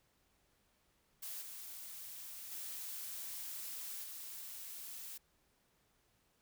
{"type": "noise with level steps", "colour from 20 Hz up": "blue", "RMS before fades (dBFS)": [-45, -49, -45, -48], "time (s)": [1.22, 5.18], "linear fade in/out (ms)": 10, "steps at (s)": [1.41, 2.51, 4.03], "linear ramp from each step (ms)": 10, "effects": ["pink hiss -75 dBFS RMS until 6.41 s"]}